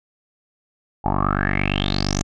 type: tone with low-pass filter sweep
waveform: 10% pulse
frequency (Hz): 48.73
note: G1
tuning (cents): -10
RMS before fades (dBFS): -21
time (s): 1.04-2.23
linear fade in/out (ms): 20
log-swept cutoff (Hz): 820 to 6900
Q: 9.4
effects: none